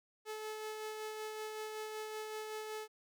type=tone with tremolo; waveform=sawtooth; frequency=432 Hz; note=A4; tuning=32 cents flat; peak=-36 dBFS; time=0.25-2.88 s; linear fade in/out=50 ms; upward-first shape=sine; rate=5.3 Hz; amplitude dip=30%; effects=none

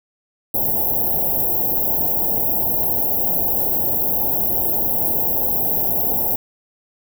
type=band-stop noise; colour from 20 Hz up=white; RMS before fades=-19 dBFS; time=0.54-6.36 s; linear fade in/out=5 ms; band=890 to 12000 Hz; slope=96 dB/octave; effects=none

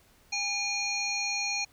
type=harmonic tone with a mistuned harmonic; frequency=810 Hz; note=G#5; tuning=43 cents flat; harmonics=1 / 3 / 5 / 7 / 8; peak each=-39 / -31 / -34 / -39 / -37 dBFS; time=0.32-1.65 s; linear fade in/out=10 ms; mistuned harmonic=5; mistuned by=+98 cents; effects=pink hiss -62 dBFS RMS until 1.72 s

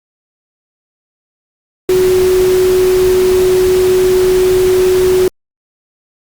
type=tone in noise; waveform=sine; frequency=370 Hz; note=F#4; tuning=in tune; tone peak=-7 dBFS; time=1.89-5.28 s; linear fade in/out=2 ms; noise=pink; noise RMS=-22 dBFS; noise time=1.89-5.28 s; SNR=+12 dB; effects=Opus 48 kbps

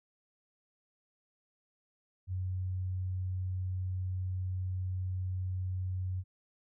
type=tone; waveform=sine; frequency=92.5 Hz; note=F#2; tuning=in tune; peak=-32 dBFS; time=2.27-6.24 s; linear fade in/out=50 ms; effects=none

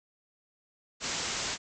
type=low-pass noise; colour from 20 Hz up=white; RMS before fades=-34 dBFS; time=1-1.58 s; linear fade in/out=50 ms; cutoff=7600 Hz; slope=96 dB/octave; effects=none

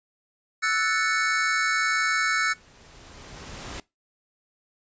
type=chord; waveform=square; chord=F# minor seventh; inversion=third; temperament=equal; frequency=1318.5 / 1480 / 1760 / 2217 Hz; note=E6 / F#6 / A6 / C#7; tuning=0 / 0 / 0 / 0 cents; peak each=-28 dBFS; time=0.62-2.54 s; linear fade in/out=20 ms
type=noise with exponential growth; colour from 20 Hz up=pink; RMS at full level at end=-35 dBFS; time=1.4-3.8 s; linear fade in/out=2 ms; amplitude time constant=520 ms
effects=noise-tail reverb RT60 0.2 s tail -21 dB re dry + resampled to 16000 Hz

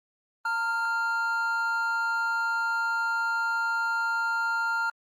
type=tone pair together; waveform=triangle; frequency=911.2 / 1396.9 Hz; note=A#5 / F6; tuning=-40 / 0 cents; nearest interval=perfect fifth; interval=740 cents; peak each=-29 / -24 dBFS; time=0.45-4.9 s; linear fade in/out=5 ms; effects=Opus 24 kbps

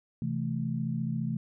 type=chord; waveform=sine; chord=A minor; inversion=first; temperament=equal; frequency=130.81 / 164.81 / 220 Hz; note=C3 / E3 / A3; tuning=0 / 0 / 0 cents; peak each=-33 dBFS; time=0.22-1.37 s; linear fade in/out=2 ms; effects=none

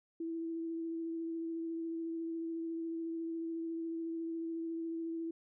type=tone with vibrato; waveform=sine; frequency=329.6 Hz; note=E4; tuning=in tune; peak=-36 dBFS; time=0.2-5.31 s; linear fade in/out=5 ms; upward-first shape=triangle; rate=14 Hz; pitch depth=17 cents each way; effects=none

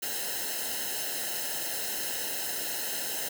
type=noise with comb filter; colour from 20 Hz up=white; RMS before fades=-33 dBFS; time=0.02-3.29 s; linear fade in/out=10 ms; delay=0.86 ms; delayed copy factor=-1; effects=none

